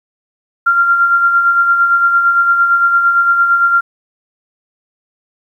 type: tone with tremolo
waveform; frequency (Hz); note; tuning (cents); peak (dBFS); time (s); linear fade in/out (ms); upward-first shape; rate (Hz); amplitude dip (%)
sine; 1385; F6; -15; -6; 0.66-3.81; 10; sine; 8.8; 45
effects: 8-bit